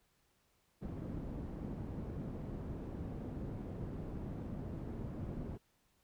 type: low-pass noise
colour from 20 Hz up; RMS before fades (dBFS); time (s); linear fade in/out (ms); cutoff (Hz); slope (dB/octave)
white; -43; 0.81-5.58; 20; 240; 12
effects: pink hiss -75 dBFS RMS until 6.03 s